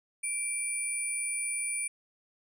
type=tone pair together; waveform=sine; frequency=2349 / 9388 Hz; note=D7 / D9; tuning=0 / -2 cents; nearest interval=2 octaves; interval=2398 cents; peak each=-34 / -30 dBFS; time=0.23-1.88 s; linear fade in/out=10 ms; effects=tanh soft clip ceiling -26 dBFS + 11-bit